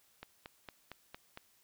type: click train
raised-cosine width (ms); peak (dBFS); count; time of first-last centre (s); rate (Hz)
0.3; -29; 6; 0.23-1.374; 4.37
effects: white hiss -69 dBFS RMS until 1.63 s